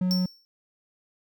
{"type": "tone", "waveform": "triangle", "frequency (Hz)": 182.8, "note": "F#3", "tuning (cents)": -21, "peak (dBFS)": -20, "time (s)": [0.01, 0.26], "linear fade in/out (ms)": 5}
{"type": "tone with exponential decay", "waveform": "square", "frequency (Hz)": 5440, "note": "F8", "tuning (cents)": -46, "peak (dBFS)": -24, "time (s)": [0.11, 0.45], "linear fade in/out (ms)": 0, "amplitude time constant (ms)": 72}
{"effects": []}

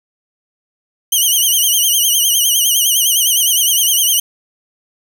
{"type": "tone with vibrato", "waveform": "10% pulse", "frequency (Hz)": 3042, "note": "F#7", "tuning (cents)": 47, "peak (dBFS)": -3, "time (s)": [1.12, 4.2], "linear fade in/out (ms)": 5, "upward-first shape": "sine", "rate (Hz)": 9.8, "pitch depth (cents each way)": 97, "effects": []}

